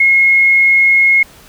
sine tone, 2161 Hz, C#7, 45 cents flat, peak -6 dBFS, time 0-1.23 s, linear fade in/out 5 ms, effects pink hiss -41 dBFS RMS until 1.48 s

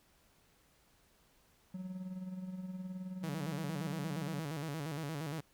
triangle tone with tremolo, 185 Hz, F#3, in tune, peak -36 dBFS, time 1.74-4.4 s, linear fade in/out 5 ms, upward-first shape sine, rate 19 Hz, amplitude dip 55%
sawtooth tone with vibrato, 151.6 Hz, D#3, 45 cents flat, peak -34 dBFS, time 3.23-5.41 s, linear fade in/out 10 ms, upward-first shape square, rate 8.6 Hz, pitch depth 110 cents each way
effects pink hiss -69 dBFS RMS until 5.53 s

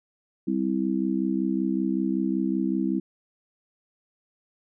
harmonic tone, 65.3 Hz, C2, 3 cents flat, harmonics 3 / 4 / 5, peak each -27 / -27 / -27 dBFS, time 0.47-3 s, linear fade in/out 10 ms, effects none

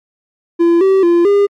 triangle tone with pitch steps, 339.8 / 384.8 / 343.7 / 404 Hz, F4 / G4 / F4 / G#4, -47 / -32 / -28 / -48 cents, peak -5 dBFS, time 0.59-1.47 s, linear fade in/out 20 ms, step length 220 ms, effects MP3 64 kbps

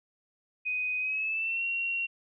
sine tone with pitch glide, 2500 to 2742 Hz, D#7 to F7, +8 to -32 cents, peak -28 dBFS, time 0.65-2.07 s, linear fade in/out 20 ms, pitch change +160 cents, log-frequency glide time 0.99-1.64 s, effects none

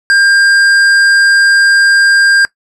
triangle tone with hard clipping, 1600 Hz, G6, 35 cents sharp, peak -7 dBFS, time 0.1-2.45 s, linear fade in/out 0 ms, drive 18 dB, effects noise-tail reverb RT60 0.1 s tail -19 dB re dry + low-pass 8000 Hz 12 dB/octave

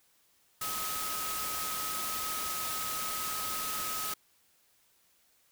sine tone in noise, 1271 Hz, D#6, 36 cents sharp, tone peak -38 dBFS, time 0.61-4.14 s, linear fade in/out 5 ms, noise white, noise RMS -36 dBFS, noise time 0.61-4.14 s, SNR -5 dB, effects white hiss -68 dBFS RMS until 5.51 s

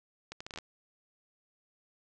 accelerating click train, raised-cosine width 0.2 ms, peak -24 dBFS, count 8, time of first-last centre 0.32-0.586 s, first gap 85 ms, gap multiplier 0.71, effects resampled to 22050 Hz

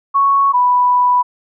sine tone pair in turn, 1108.7 / 987.7 Hz, C#6 / B5, 0 / 0 cents, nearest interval major second, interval 200 cents, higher first, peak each -9 dBFS, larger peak neither, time 0.14-0.53 / 0.53-1.23 s, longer second, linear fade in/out 20 ms, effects none

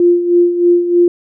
sine tone with tremolo, 349.2 Hz, F4, in tune, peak -5 dBFS, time 0-1.08 s, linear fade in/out 2 ms, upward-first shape sine, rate 3.2 Hz, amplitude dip 65%, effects none

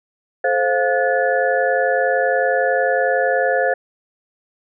sine tone cluster, 434.1 / 525 / 702 / 1459 / 1725 Hz, A4 / C5 / F5 / F#6 / A6, -23 / +6 / +9 / -25 / -35 cents, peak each -24 / -18 / -20 / -27 / -22 dBFS, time 0.44-3.74 s, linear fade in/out 5 ms, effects none

